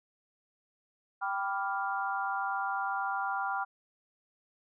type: chord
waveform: sine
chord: G dominant seventh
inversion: none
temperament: equal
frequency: 784 / 987.8 / 1174.7 / 1396.9 Hz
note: G5 / B5 / D6 / F6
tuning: 0 / 0 / 0 / 0 cents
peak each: -34 / -37 / -38 / -35 dBFS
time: 1.21-3.65 s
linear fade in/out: 20 ms
effects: none